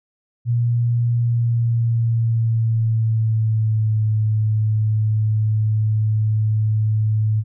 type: tone with pitch glide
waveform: sine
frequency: 118.7 to 108.22 Hz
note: A#2 to A2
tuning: +32 to -28 cents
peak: -15 dBFS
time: 0.45-7.44 s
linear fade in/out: 50 ms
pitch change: -160 cents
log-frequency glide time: 1.14-4.06 s
effects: none